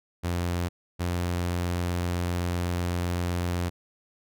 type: tone pair in turn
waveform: sawtooth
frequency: 87.31 / 87.87 Hz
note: F2 / F2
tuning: 0 / +11 cents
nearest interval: unison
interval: 11 cents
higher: second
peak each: -22 dBFS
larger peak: neither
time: 0.23-0.69 / 0.99-3.7 s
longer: second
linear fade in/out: 20 ms
effects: none